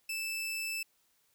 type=tone; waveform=sawtooth; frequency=2637 Hz; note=E7; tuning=in tune; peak=-31 dBFS; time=0.09-0.83 s; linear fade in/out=5 ms; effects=white hiss -72 dBFS RMS until 1.34 s